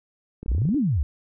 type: clicks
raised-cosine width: 3 ms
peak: -23 dBFS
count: 9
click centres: 0.43 / 0.461 / 0.517 / 0.549 / 0.582 / 0.618 / 0.654 / 0.69 / 0.745 s
type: exponential two-way sweep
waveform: sine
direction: up then down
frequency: 46.25 to 317.6 to 61.9 Hz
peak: -19 dBFS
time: 0.48-1.03 s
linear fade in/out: 0 ms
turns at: 0.77 s
effects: none